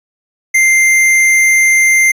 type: tone with tanh clipping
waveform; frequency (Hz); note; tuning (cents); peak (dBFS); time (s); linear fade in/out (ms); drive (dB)
sine; 2093; C7; 0; -8; 0.54-2.12; 10; 17
effects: resampled to 32000 Hz